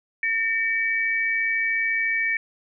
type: tone pair together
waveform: sine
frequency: 1817 / 2283 Hz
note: A#6 / D7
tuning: -45 / -50 cents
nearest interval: major third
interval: 395 cents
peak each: -24 / -23 dBFS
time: 0.23-2.37 s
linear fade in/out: 2 ms
effects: none